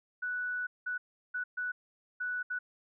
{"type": "tone bursts at uneven times", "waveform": "sine", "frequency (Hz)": 1480, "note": "F#6", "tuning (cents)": 0, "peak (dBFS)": -32, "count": 6, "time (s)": [[0.22, 0.67], [0.86, 0.98], [1.34, 1.44], [1.57, 1.72], [2.2, 2.43], [2.5, 2.59]], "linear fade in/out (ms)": 10, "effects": []}